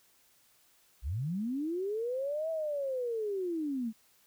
sine linear two-way sweep, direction up then down, 52 to 655 to 213 Hz, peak -31 dBFS, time 1.02-3.93 s, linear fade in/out 50 ms, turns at 2.5 s, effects white hiss -66 dBFS RMS until 4.26 s

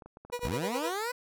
clicks, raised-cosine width 1 ms, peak -34 dBFS, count 8, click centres 0.022 / 0.06 / 0.171 / 0.25 / 0.3 / 0.393 / 0.476 / 0.538 s
30% pulse tone with tremolo, 486 Hz, B4, 28 cents flat, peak -28 dBFS, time 0.32-0.93 s, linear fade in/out 10 ms, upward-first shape sine, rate 9.7 Hz, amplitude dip 90%
15% pulse linear sweep, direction up, 37.47 to 507 Hz, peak -25 dBFS, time 0.43-1.12 s, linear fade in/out 10 ms
effects none

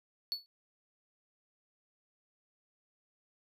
triangle tone with exponential decay, 4432 Hz, C#8, 1 cent flat, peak -28 dBFS, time 0.32-0.46 s, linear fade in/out 0 ms, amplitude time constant 30 ms, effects none

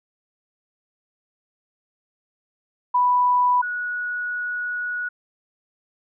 sine tone pair in turn, 987.8 / 1461.8 Hz, B5 / F#6, 0 / -21 cents, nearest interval perfect fifth, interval 679 cents, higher second, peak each -15 / -24 dBFS, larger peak first, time 2.94-3.62 / 3.62-5.09 s, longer second, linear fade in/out 10 ms, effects none

